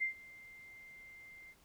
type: tone with ADSR envelope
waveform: sine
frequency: 2093 Hz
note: C7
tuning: in tune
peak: -30 dBFS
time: 0-1.55 s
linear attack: 24 ms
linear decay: 110 ms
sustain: -22 dB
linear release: 47 ms
effects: pink hiss -67 dBFS RMS until 1.64 s